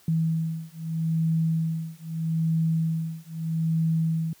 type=beating tone pair; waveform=sine; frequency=161.7 / 162.49 Hz; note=E3 / E3; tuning=-33 / -25 cents; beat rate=0.79 Hz; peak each=-26 dBFS; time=0.08-4.33 s; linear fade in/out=2 ms; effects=white hiss -57 dBFS RMS until 4.4 s + high-pass 60 Hz 12 dB/octave